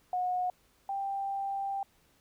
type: tone pair in turn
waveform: sine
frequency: 727 / 788.2 Hz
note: F#5 / G5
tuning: -31 / +9 cents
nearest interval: minor second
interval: 140 cents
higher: second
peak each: -28 / -31 dBFS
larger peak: first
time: 0.13-0.5 / 0.89-1.83 s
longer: second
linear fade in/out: 2 ms
effects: pink hiss -67 dBFS RMS until 2.2 s